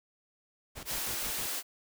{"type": "noise with tremolo", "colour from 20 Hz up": "pink", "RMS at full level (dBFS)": -43, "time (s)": [0.75, 1.47], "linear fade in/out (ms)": 20, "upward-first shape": "square", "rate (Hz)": 6.3, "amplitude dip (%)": 80}
{"type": "high-pass noise", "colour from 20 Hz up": "white", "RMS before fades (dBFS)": -35, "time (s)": [0.85, 1.63], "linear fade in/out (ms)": 50, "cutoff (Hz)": 250, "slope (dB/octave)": 48}
{"effects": []}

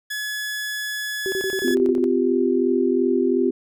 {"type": "tone", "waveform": "sawtooth", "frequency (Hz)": 1700, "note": "G#6", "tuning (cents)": 40, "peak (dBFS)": -22, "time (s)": [0.1, 1.75], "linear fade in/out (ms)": 10}
{"type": "tone bursts", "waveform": "sine", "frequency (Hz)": 382.6, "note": "G4", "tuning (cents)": -42, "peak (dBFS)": -22, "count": 9, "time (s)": [1.26, 2.041], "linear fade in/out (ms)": 0, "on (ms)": 61, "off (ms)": 29}
{"type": "chord", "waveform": "sine", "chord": "C suspended fourth", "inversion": "none", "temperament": "equal with one note detuned", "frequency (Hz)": [256.2, 349.2, 392], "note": ["C4", "F4", "G4"], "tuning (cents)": [-36, 0, 0], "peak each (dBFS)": -21, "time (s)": [1.64, 3.51], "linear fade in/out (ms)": 10}
{"effects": []}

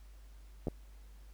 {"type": "clicks", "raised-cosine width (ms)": 2, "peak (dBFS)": -22, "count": 2, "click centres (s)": [0.671, 0.683], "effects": ["added 50 Hz sine -51 dBFS peak until 1.33 s", "pink hiss -67 dBFS RMS until 1.33 s"]}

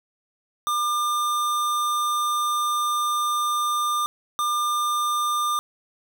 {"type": "tone pair in turn", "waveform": "square", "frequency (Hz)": [1200, 1200], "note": ["D6", "D6"], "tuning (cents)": [37, 37], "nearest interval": "unison", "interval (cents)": 0, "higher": "neither", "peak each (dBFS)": -22, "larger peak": "neither", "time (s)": [[0.67, 4.06], [4.39, 5.59]], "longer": "first", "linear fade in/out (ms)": 0, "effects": ["8-bit"]}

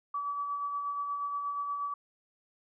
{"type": "tone with tremolo", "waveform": "sine", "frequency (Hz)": 1147, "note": "D6", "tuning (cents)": -41, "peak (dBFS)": -30, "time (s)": [0.14, 1.94], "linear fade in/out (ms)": 5, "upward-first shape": "sine", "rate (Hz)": 8.4, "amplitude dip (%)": 35, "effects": []}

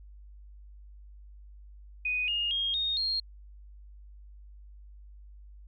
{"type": "tone with pitch steps", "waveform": "sine", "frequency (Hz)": [2489, 2843, 3247, 3708, 4235], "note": ["D#7", "F7", "G#7", "A#7", "C8"], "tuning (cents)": [0, 30, -40, -10, 20], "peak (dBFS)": -27, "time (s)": [2.05, 3.2], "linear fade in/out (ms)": 5, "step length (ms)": 230, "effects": ["added 50 Hz sine -47 dBFS peak until 5.67 s"]}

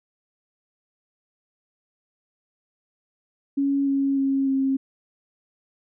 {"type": "tone with pitch steps", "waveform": "sine", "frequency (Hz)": [278.2, 275, 271.8, 268.7], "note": ["C#4", "C#4", "C#4", "C4"], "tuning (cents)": [6, -14, -34, 46], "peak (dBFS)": -19, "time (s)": [3.57, 4.77], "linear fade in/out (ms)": 10, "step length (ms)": 300, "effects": []}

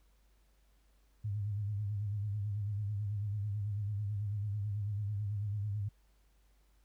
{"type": "tone with vibrato", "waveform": "sine", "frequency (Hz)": 102.9, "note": "G#2", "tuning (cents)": -16, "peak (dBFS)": -33, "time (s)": [1.24, 5.89], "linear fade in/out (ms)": 10, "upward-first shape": "sine", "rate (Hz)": 9.1, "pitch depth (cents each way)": 73, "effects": ["added 50 Hz sine -65 dBFS peak until 6.84 s", "pink hiss -75 dBFS RMS until 6.84 s"]}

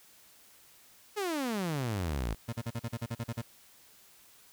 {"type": "exponential sweep", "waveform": "sawtooth", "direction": "down", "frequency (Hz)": [433, 49.69], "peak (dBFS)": -27, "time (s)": [1.16, 2.35], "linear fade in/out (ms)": 20}
{"type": "tone bursts", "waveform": "30% pulse", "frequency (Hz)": 116.54, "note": "A#2", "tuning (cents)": 0, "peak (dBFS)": -30, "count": 11, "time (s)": [2.48, 3.418], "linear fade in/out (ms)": 10, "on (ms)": 48, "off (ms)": 41}
{"effects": ["white hiss -59 dBFS RMS until 4.52 s"]}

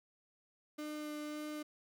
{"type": "tone with vibrato", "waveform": "35% pulse", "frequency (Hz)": 300.7, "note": "D4", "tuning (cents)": 41, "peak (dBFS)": -39, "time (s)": [0.78, 1.63], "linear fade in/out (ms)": 10, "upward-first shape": "sine", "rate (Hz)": 1.8, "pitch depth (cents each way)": 9, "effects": []}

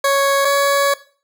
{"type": "tone pair in turn", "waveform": "20% pulse", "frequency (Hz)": [554.4, 561.2], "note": ["C#5", "C#5"], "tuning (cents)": [0, 21], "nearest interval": "unison", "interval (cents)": 21, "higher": "second", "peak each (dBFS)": -8, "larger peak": "neither", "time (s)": [[0.04, 0.45], [0.45, 0.94]], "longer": "second", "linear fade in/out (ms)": 5, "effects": ["noise-tail reverb RT60 0.4 s tail -17 dB re dry"]}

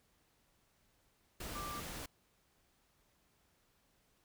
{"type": "tone in noise", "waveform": "sine", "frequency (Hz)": 1180, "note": "D6", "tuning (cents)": 8, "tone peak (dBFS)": -43, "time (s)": [1.55, 1.8], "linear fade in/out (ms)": 5, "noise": "pink", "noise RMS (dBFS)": -45, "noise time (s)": [1.4, 2.06], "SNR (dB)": -1, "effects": ["pink hiss -74 dBFS RMS until 4.24 s"]}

